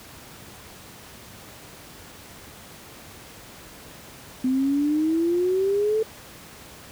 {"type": "exponential sweep", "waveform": "sine", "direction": "up", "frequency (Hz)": [253.6, 444.2], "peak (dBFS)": -19, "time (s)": [4.44, 6.03], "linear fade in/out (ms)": 5, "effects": ["pink hiss -44 dBFS RMS until 6.91 s", "high-pass 60 Hz 12 dB/octave"]}